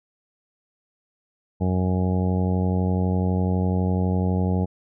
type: harmonic tone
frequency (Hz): 92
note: F#2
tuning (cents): -9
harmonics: 1 / 2 / 3 / 4 / 5 / 6 / 7 / 8 / 9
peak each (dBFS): -22 / -23 / -32 / -34 / -32 / -39 / -37 / -40 / -36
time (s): 1.6-4.66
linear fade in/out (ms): 20
effects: none